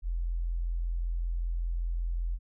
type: tone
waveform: sine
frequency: 42.61 Hz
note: F1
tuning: 42 cents flat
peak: -28 dBFS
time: 0.02-2.39 s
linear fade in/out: 50 ms
effects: none